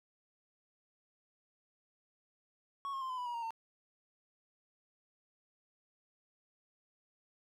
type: tone with pitch steps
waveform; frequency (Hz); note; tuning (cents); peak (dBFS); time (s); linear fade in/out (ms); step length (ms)
triangle; 1108.7 / 1077.1 / 1046.5 / 1016.7 / 987.7 / 959.6 / 932.3 / 905.8; C#6 / C6 / C6 / B5 / B5 / A#5 / A#5 / A#5; 0 / +50 / 0 / +50 / 0 / +50 / 0 / -50; -35; 2.85-3.506; 0; 82
effects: none